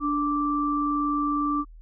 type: tone pair together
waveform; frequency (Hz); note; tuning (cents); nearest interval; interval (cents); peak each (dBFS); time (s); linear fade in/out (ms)
sine; 292.7 / 1170.8; D4 / D6; -6 / -6; 2 octaves; 2400; -25; 0-1.65; 50
effects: added 40 Hz sine -43 dBFS peak until 1.81 s